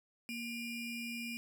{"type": "ring-modulated tone", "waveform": "square", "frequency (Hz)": 1314, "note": "E6", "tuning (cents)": -6, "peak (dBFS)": -37, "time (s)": [0.29, 1.37], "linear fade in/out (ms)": 0, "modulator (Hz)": 1080, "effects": []}